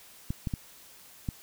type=clicks; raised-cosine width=5 ms; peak=-18 dBFS; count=4; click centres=0.305 / 0.472 / 0.538 / 1.288 s; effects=white hiss -53 dBFS RMS until 1.42 s